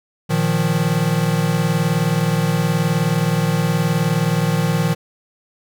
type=chord; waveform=square; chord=Bb suspended fourth; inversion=none; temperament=equal; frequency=116.54 / 155.56 / 174.61 Hz; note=Bb2 / Eb3 / F3; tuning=0 / 0 / 0 cents; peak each=-24 / -19 / -21 dBFS; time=0.29-4.95 s; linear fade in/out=20 ms; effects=none